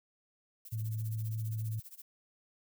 violet noise with tremolo, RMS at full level -48 dBFS, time 0.65-2.02 s, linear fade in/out 2 ms, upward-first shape sine, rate 15 Hz, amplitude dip 90%
sine tone with vibrato, 110 Hz, A2, in tune, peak -33 dBFS, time 0.72-1.8 s, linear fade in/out 10 ms, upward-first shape sine, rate 7.8 Hz, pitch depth 10 cents each way
effects none

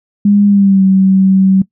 sine tone with pitch glide, 203.6 to 191.07 Hz, G#3 to G3, -34 to -44 cents, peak -5 dBFS, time 0.25-1.62 s, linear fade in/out 5 ms, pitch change -110 cents, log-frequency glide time 0.47-0.83 s, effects noise-tail reverb RT60 0.1 s tail -20 dB re dry

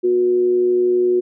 sine tone with amplitude modulation, 363 Hz, F#4, 33 cents flat, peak -11 dBFS, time 0.03-1.21 s, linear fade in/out 20 ms, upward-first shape sine, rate 120 Hz, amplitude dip 40%, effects none

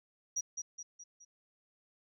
sine tone with echo, 5770 Hz, F#8, 44 cents flat, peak -30 dBFS, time 0.36-0.41 s, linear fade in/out 10 ms, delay 210 ms, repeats 4, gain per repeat -6 dB, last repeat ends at 1.25 s, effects tanh soft clip ceiling -28 dBFS

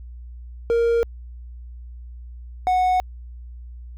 triangle tone pair in turn, 466.2 / 735.8 Hz, A#4 / F#5, 0 / -10 cents, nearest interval minor sixth, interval 790 cents, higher second, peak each -14 dBFS, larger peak neither, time 0.7-1.03 / 2.67-3 s, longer neither, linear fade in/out 0 ms, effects added 60 Hz sine -35 dBFS peak until 3.97 s

